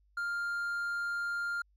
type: tone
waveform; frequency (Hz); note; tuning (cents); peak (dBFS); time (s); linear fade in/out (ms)
triangle; 1400; F6; +4; -30; 0.17-1.62; 5
effects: added 50 Hz sine -65 dBFS peak until 1.76 s